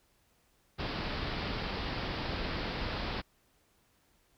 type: low-pass noise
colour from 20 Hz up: pink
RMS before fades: -36 dBFS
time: 0.78-3.22 s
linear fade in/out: 20 ms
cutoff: 5100 Hz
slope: 96 dB/octave
effects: pink hiss -70 dBFS RMS until 4.37 s